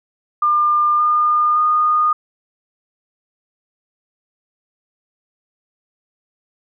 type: tone with pitch steps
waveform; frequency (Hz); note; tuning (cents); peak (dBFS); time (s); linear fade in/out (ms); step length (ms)
sine; 1200 / 1213.2 / 1226.6; D6 / D#6 / D#6; +37 / -44 / -25; -12; 0.42-2.13; 5; 570
effects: none